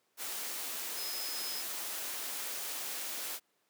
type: tone in noise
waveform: sine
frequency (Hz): 5100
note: D#8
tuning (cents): +42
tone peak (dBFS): -40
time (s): 0.95-1.64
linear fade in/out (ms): 50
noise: white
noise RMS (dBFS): -39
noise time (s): 0.17-3.4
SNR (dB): -4
effects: pink hiss -75 dBFS RMS until 3.69 s + high-pass 300 Hz 12 dB/octave